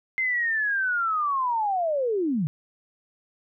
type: linear sweep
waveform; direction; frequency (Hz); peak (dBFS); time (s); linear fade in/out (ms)
sine; down; 2093 to 138.7; -22; 0.18-2.47; 0
effects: none